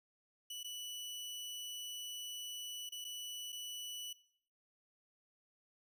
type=tone with dropouts; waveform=sawtooth; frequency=2960 Hz; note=F#7; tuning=in tune; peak=-40 dBFS; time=0.5-4.13 s; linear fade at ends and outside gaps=5 ms; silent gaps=0.632-0.644 / 2.892-2.921 / 3.044-3.048 / 3.522-3.526 s; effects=noise-tail reverb RT60 0.6 s tail -18 dB re dry